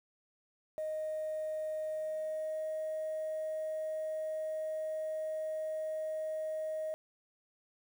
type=tone with pitch glide; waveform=sine; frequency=622.3 to 626.3 Hz; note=D#5 to D#5; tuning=0 to +11 cents; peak=-33 dBFS; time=0.78-6.94 s; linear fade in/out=0 ms; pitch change=+11 cents; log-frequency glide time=1.82-2.68 s; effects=tanh soft clip ceiling -31 dBFS + 10-bit